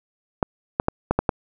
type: clicks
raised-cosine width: 1 ms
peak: -4 dBFS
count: 6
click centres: 0.428 / 0.799 / 0.884 / 1.11 / 1.19 / 1.292 s
effects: none